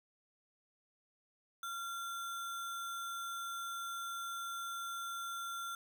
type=tone with sample-and-hold; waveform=sine; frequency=1377 Hz; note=F6; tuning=25 cents flat; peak=-39 dBFS; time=1.63-5.75 s; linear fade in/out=2 ms; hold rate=4900 Hz; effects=none